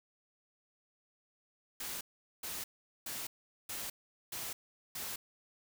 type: noise bursts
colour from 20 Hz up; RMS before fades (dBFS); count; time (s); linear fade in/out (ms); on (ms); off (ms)
white; -41; 6; 1.8-5.16; 5; 210; 420
effects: none